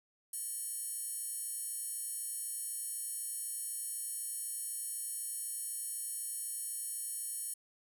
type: tone with high-pass filter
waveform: square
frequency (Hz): 612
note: D#5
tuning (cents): -29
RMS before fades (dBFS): -40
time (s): 0.33-7.54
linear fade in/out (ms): 5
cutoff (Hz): 9700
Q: 6.8
effects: none